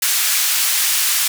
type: band-pass noise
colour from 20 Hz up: white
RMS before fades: -17 dBFS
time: 0.02-1.28 s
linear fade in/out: 5 ms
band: 1500 to 16000 Hz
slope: 12 dB/octave
effects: none